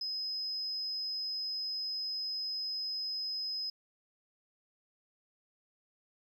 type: tone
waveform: triangle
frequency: 5070 Hz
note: D#8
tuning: 32 cents sharp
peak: -31 dBFS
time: 0.01-3.7 s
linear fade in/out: 5 ms
effects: tanh soft clip ceiling -32 dBFS